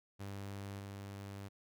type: tone with level steps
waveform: sawtooth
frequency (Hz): 99.4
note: G2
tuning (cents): +25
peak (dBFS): -39 / -41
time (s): 0.19-1.49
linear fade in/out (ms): 20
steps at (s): 0.79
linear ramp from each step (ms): 5
effects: none